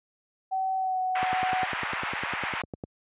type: tone with pitch glide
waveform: sine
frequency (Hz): 761 to 744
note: F#5 to F#5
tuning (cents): +48 to +9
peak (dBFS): -25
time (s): 0.51-1.66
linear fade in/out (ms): 20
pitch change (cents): -39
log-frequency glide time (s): 0.77-0.99
type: band-pass noise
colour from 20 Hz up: white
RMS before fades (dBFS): -32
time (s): 1.15-2.62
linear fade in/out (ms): 5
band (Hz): 750 to 2400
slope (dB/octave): 24
type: click train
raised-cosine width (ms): 2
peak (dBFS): -21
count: 17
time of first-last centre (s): 1.23-2.838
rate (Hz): 9.95
effects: high-pass 80 Hz 12 dB/octave + resampled to 8000 Hz